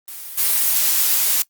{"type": "noise with level steps", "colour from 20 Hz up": "blue", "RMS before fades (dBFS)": [-33, -17], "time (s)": [0.08, 1.42], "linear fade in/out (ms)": 0, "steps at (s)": 0.37, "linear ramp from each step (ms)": 20, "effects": ["noise-tail reverb RT60 0.1 s tail -20 dB re dry", "Opus 32 kbps"]}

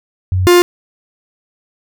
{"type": "tone pair in turn", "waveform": ["sine", "45% pulse"], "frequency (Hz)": [92.5, 352.9], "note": ["F#2", "F4"], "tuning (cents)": [0, 18], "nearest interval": "octave + major seventh", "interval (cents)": 2318, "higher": "second", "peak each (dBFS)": [-11, -5], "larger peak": "second", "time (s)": [[0.32, 0.47], [0.47, 0.62]], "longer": "neither", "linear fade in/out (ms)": 0, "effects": []}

